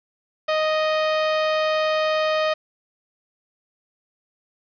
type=tone; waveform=sawtooth; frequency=622.3 Hz; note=D#5; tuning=in tune; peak=-15 dBFS; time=0.48-2.54 s; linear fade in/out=10 ms; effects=resampled to 11025 Hz + 7-bit